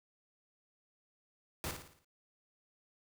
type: noise with echo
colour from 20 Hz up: pink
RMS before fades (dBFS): -39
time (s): 1.64-1.71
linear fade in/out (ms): 0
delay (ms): 56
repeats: 6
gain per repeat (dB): -6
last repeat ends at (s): 2.046
effects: none